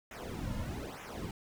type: noise with flanger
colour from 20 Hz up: brown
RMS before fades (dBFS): -40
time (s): 0.11-1.31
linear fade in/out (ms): 2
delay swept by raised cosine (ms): 0.22 to 2.62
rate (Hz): 1.1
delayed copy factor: -1
effects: none